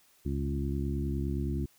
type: harmonic tone with a mistuned harmonic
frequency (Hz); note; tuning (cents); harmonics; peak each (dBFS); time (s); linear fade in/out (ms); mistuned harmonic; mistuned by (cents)
69.7; C#2; +10; 1 / 2 / 3 / 4 / 5; -32 / -35 / -37 / -38 / -39; 0.25-1.66; 10; 1; +47
effects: white hiss -64 dBFS RMS until 1.78 s